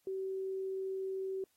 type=tone; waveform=sine; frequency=382.4 Hz; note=G4; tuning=43 cents flat; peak=-35 dBFS; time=0.07-1.44 s; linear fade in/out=2 ms; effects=white hiss -75 dBFS RMS until 1.56 s + AAC 48 kbps